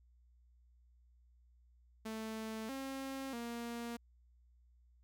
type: tone with pitch steps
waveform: sawtooth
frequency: 220.6 / 269.1 / 235.4 Hz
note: A3 / C4 / A#3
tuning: +5 / +49 / +17 cents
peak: -37 dBFS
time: 2.05-3.97 s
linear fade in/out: 10 ms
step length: 640 ms
effects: added 60 Hz sine -64 dBFS peak until 5.03 s